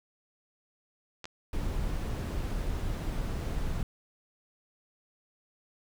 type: clicks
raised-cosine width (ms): 0.2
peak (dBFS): -23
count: 2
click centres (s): 1.243 / 1.255
type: noise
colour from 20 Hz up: brown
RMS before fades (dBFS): -32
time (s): 1.53-3.83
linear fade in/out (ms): 2
effects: none